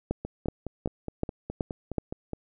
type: two click trains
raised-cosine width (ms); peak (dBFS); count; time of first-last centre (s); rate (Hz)
2; -13 / -20; 6 / 11; 0.11-1.983 / 0.25-2.333; 2.67 / 4.8
effects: none